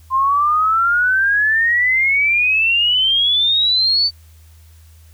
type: exponential sweep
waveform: sine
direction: up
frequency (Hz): 1041 to 4585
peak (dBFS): -12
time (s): 0.1-4.11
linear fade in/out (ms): 50
effects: added 80 Hz sine -42 dBFS peak until 5.13 s + white hiss -54 dBFS RMS until 5.13 s